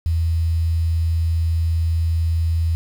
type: tone with quantisation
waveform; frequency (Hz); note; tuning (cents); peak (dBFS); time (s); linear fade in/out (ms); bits
sine; 82.41; E2; 0; -16; 0.06-2.75; 0; 7
effects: none